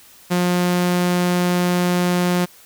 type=tone; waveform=sawtooth; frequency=177.9 Hz; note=F3; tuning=32 cents sharp; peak=-12 dBFS; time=0.3-2.46 s; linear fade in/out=20 ms; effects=white hiss -47 dBFS RMS until 2.65 s